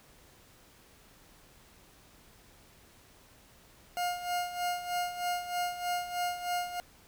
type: tone with tremolo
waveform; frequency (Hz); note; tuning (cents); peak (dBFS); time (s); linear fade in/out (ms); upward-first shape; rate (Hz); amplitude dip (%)
40% pulse; 710; F5; +28; -28; 3.97-6.8; 0; sine; 3.2; 70
effects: pink hiss -59 dBFS RMS until 7.07 s